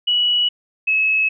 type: tone pair in turn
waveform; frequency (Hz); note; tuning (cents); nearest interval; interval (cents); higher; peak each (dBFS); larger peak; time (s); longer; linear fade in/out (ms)
sine; 2934 / 2582; F#7 / E7; -15 / -37; major second; 222; first; -14; neither; 0.07-0.49 / 0.87-1.29; neither; 10
effects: none